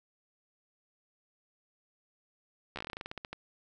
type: slowing click train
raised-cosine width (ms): 0.3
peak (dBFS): -23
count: 16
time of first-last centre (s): 2.76-3.33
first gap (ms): 13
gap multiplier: 1.14
effects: none